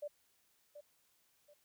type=tone with echo; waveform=sine; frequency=587.3 Hz; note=D5; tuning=in tune; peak=-39 dBFS; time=0.02-0.08 s; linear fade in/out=10 ms; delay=730 ms; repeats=2; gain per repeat=-10 dB; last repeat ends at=1.54 s; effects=white hiss -74 dBFS RMS until 1.64 s